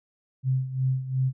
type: tone with tremolo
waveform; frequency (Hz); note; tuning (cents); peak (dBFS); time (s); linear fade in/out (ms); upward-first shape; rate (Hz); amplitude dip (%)
sine; 130.81; C3; 0; -20; 0.43-1.33; 50; sine; 2.8; 75
effects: none